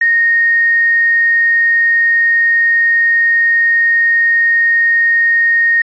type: tone with quantisation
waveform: sine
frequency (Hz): 1855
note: A#6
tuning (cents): -9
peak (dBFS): -8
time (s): 0.01-5.82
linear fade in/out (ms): 5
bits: 6
effects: resampled to 11025 Hz